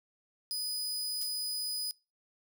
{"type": "tone", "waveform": "sawtooth", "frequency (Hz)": 4978, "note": "D#8", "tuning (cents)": 0, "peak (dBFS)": -30, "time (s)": [0.51, 1.91], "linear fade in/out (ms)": 0}
{"type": "noise with exponential decay", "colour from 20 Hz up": "violet", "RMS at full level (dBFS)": -35, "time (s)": [1.21, 1.35], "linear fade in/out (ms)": 5, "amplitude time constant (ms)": 30}
{"effects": ["noise-tail reverb RT60 0.3 s tail -25 dB re dry"]}